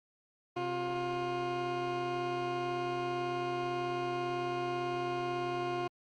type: tone pair together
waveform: 20% pulse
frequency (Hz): 130.81 / 354.3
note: C3 / F4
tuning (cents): 0 / +25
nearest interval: octave + perfect fourth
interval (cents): 1725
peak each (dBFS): -37 / -28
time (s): 0.56-5.88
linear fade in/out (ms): 10
effects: low-pass 3000 Hz 12 dB/octave + Opus 48 kbps